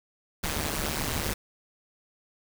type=noise with amplitude modulation; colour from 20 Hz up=pink; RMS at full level=-26 dBFS; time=0.43-1.34 s; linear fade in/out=10 ms; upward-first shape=sine; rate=150 Hz; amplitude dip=95%; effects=none